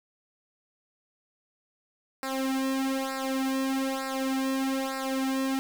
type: tone with flanger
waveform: sawtooth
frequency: 266.4 Hz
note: C4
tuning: 31 cents sharp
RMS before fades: -29 dBFS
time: 2.23-5.59 s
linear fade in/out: 0 ms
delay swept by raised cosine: 0.31 to 2.41 ms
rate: 1.1 Hz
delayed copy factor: -0.95
effects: 8-bit